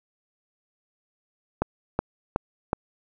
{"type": "click train", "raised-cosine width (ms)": 1, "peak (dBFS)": -8, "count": 4, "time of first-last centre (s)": [1.62, 2.731], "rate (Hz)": 2.7, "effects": []}